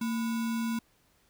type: tone with sample-and-hold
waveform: sine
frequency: 228.5 Hz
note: A#3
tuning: 34 cents flat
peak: -28 dBFS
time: 0.01-0.79 s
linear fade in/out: 5 ms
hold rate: 1225 Hz
effects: pink hiss -67 dBFS RMS until 1.29 s